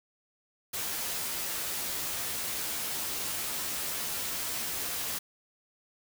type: noise with comb filter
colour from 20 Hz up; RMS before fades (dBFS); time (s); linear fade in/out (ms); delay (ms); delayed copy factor
white; -34; 0.73-5.19; 10; 13; +0.6
effects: none